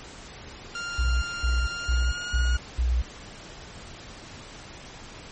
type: tone with pitch glide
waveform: sawtooth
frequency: 1396.9 to 1439.5 Hz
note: F6 to F#6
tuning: 0 to -48 cents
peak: -27 dBFS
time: 0.75-2.57 s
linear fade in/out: 2 ms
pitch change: +52 cents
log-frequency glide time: 1.74-2.36 s
type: tone bursts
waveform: sine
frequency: 60.9 Hz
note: B1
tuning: 24 cents flat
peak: -20 dBFS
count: 5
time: 0.98-3.02 s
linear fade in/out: 10 ms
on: 240 ms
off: 210 ms
effects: pink hiss -43 dBFS RMS until 5.31 s + MP3 32 kbps